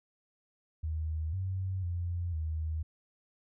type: tone with pitch steps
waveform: sine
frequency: 78.9 / 94.3 / 87.1 / 79.1 Hz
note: D#2 / F#2 / F2 / D#2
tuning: +25 / +33 / -4 / +29 cents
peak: -31 dBFS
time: 0.83-2.83 s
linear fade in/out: 10 ms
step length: 500 ms
effects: none